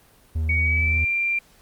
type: tone with vibrato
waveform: triangle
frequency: 79 Hz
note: D#2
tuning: 27 cents sharp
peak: -19 dBFS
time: 0.35-1.05 s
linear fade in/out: 10 ms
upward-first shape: sine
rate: 5.2 Hz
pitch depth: 11 cents each way
type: tone with pitch glide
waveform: sine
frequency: 2245 to 2373 Hz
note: C#7 to D7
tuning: +21 to +17 cents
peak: -20 dBFS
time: 0.49-1.39 s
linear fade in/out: 5 ms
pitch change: +96 cents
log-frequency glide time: 0.61-1.04 s
effects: pink hiss -55 dBFS RMS until 1.61 s + Opus 32 kbps